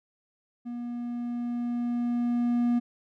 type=tone with level ramp; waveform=triangle; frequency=240 Hz; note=B3; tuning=49 cents flat; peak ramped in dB=-31 to -19 dBFS; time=0.65-2.8 s; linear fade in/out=20 ms; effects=none